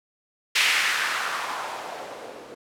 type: noise with low-pass filter sweep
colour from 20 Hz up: violet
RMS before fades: -27 dBFS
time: 0.55-2.55 s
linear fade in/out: 10 ms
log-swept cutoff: 2500 to 400 Hz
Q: 1.9
effects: none